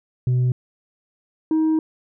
sine tone pair in turn, 125.4 / 316 Hz, B2 / D#4, +27 / +27 cents, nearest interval octave + major third, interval 1600 cents, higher second, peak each -13 dBFS, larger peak neither, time 0.27-0.52 / 1.51-1.79 s, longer second, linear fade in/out 2 ms, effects tanh soft clip ceiling -15 dBFS

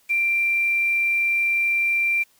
sine tone with quantisation, 2363 Hz, D7, 10 cents sharp, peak -18 dBFS, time 0.09-2.24 s, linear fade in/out 20 ms, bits 7, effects white hiss -60 dBFS RMS until 2.39 s

